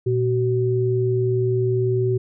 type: tone pair together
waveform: sine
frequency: 118.87 / 377.4 Hz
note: A#2 / F#4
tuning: +34 / +34 cents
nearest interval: octave + minor sixth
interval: 2000 cents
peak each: -20 dBFS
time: 0.06-2.18 s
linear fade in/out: 10 ms
effects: none